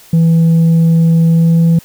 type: tone with pitch glide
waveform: sine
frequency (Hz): 164.81 to 166.24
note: E3 to E3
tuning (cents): 0 to +15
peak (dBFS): -3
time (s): 0.13-1.79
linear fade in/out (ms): 5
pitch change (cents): +15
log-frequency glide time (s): 1.27-1.59
effects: tanh soft clip ceiling -5 dBFS + white hiss -41 dBFS RMS until 1.84 s